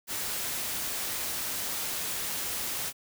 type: noise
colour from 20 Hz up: white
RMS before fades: -33 dBFS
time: 0.07-2.93 s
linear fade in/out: 50 ms
effects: none